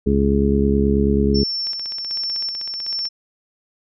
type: harmonic tone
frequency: 69.3 Hz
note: C#2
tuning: in tune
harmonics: 1 / 2 / 3 / 4 / 5 / 6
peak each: -20 / -25 / -18 / -24 / -26 / -20 dBFS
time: 0.06-1.44 s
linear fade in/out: 10 ms
type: tone with tremolo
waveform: sine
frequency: 5410 Hz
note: E8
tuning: 44 cents sharp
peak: -21 dBFS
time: 1.34-3.09 s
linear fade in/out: 20 ms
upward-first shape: square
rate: 1.3 Hz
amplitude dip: 35%
type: click train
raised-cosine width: 0.2 ms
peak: -21 dBFS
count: 23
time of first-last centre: 1.67-3.054 s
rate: 15.9 Hz
effects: none